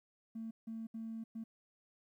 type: tone bursts at uneven times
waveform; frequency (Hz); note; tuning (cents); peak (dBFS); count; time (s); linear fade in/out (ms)
triangle; 224.7; A3; +37; -37; 4; 0.35-0.51 / 0.67-0.87 / 0.94-1.24 / 1.35-1.44; 10
effects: tanh soft clip ceiling -38 dBFS + 13-bit